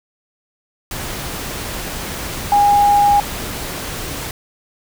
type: tone in noise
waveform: sine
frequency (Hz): 817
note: G#5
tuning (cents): -29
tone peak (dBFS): -9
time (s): 2.52-3.2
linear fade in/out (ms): 2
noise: pink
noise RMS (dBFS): -26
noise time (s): 0.91-4.31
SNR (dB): +14
effects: none